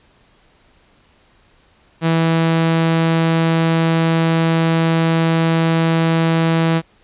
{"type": "tone", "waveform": "sawtooth", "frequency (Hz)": 163.9, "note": "E3", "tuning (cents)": -10, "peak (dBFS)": -9, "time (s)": [2.01, 6.82], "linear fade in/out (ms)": 50, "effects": ["pink hiss -54 dBFS RMS until 7.03 s", "resampled to 8000 Hz"]}